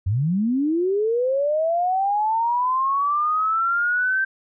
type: linear sweep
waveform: sine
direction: up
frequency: 86.1 to 1568 Hz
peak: -18 dBFS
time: 0.06-4.25 s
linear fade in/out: 10 ms
effects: none